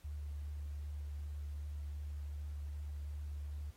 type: tone with vibrato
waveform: sine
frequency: 73.42 Hz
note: D2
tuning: in tune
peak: -40 dBFS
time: 0.04-3.71 s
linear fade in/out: 10 ms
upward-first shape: triangle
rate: 2.6 Hz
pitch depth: 16 cents each way
effects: pink hiss -67 dBFS RMS until 3.76 s + AAC 48 kbps